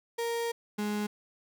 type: tone pair in turn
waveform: 35% pulse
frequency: 466.2 / 208.7 Hz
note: A#4 / G#3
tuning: 0 / +9 cents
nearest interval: octave + major second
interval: 1391 cents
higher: first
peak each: -28 / -28 dBFS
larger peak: neither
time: 0.18-0.52 / 0.78-1.07 s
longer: first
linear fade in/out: 10 ms
effects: none